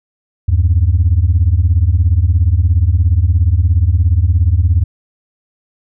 sine beating tone pair, 77.4 / 94.4 Hz, D#2 / F#2, -9 / +35 cents, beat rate 17 Hz, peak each -10 dBFS, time 0.48-4.84 s, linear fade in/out 10 ms, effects tanh soft clip ceiling -3 dBFS

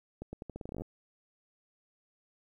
accelerating click train, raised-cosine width 2 ms, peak -27 dBFS, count 15, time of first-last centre 0.22-0.819 s, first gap 110 ms, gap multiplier 0.83, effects 11-bit

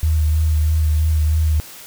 sine tone with vibrato, 77.78 Hz, D#2, in tune, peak -13 dBFS, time 0.03-1.6 s, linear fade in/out 0 ms, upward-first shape sine, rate 3.1 Hz, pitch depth 28 cents each way, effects white hiss -38 dBFS RMS until 1.86 s

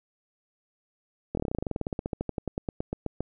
slowing click train, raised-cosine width 2 ms, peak -16 dBFS, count 29, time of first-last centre 1.35-3.206 s, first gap 23 ms, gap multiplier 1.07, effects none

